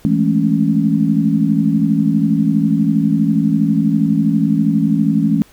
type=chord; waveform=sine; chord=A major seventh; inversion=second; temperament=equal; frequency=164.81 / 207.7 / 220 / 277.2 Hz; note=E3 / G#3 / A3 / C#4; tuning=0 / 0 / 0 / 0 cents; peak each=-17 dBFS; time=0.05-5.42 s; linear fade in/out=0 ms; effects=pink hiss -48 dBFS RMS until 5.52 s